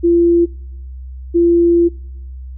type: tone pair in turn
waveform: sine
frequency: 342.1 / 342.1 Hz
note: F4 / F4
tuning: -36 / -36 cents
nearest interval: unison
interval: 0 cents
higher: neither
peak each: -8 dBFS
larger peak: neither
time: 0.03-0.46 / 1.34-1.89 s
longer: second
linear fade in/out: 20 ms
effects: noise-tail reverb RT60 0.9 s tail -26 dB re dry + added 64 Hz sine -27 dBFS peak until 2.57 s